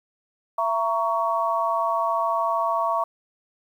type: chord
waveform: sine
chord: A# diminished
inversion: second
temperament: just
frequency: 671.3 / 932.3 / 1118.8 Hz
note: E5 / A#5 / C#6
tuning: +31 / 0 / +16 cents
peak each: -25 / -26 / -24 dBFS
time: 0.58-3.04 s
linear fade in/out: 5 ms
effects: 9-bit